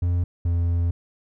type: tone pair in turn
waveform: triangle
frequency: 87.6 / 85.65 Hz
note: F2 / F2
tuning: +6 / -33 cents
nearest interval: unison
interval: 39 cents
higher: first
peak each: -17 dBFS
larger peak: neither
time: 0.02-0.24 / 0.45-0.91 s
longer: second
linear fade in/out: 5 ms
effects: none